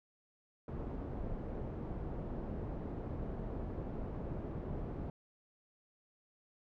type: low-pass noise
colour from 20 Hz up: pink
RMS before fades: -41 dBFS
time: 0.68-5.1 s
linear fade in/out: 2 ms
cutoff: 560 Hz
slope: 12 dB/octave
effects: none